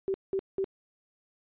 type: tone bursts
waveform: sine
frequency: 386.8 Hz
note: G4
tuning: 23 cents flat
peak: -26 dBFS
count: 3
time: 0.08-0.643 s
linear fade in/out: 0 ms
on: 61 ms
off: 190 ms
effects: resampled to 8000 Hz